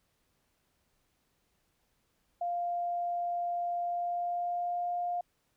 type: tone with pitch glide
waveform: sine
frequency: 698.5 to 705 Hz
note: F5 to F5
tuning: 0 to +16 cents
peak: -30 dBFS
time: 2.41-5.21 s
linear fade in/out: 5 ms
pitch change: +16 cents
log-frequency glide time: 3.83-4.92 s
effects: pink hiss -75 dBFS RMS until 5.56 s